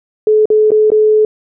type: tone with dropouts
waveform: sine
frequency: 429.4 Hz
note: A4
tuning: 42 cents flat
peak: -6 dBFS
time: 0.27-1.25 s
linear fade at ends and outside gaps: 2 ms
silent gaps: 0.456-0.502 / 0.706-0.717 / 0.903-0.918 s
effects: none